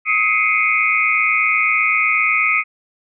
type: tone cluster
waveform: sine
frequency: 1266 / 2081 / 2201 / 2378 / 2486 Hz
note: D#6 / C7 / C#7 / D7 / D#7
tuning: +30 / -10 / -13 / +21 / -2 cents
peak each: -21 / -20 / -18 / -24 / -19 dBFS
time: 0.05-2.64 s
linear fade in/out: 50 ms
effects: none